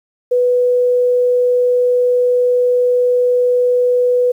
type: tone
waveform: sine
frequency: 493.9 Hz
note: B4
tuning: in tune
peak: -10 dBFS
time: 0.31-4.32 s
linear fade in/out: 10 ms
effects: 8-bit